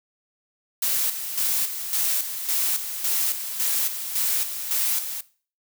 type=noise with tremolo; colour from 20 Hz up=blue; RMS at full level=-23 dBFS; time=0.82-5.21 s; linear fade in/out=5 ms; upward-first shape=square; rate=1.8 Hz; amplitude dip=60%; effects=noise-tail reverb RT60 0.4 s tail -18 dB re dry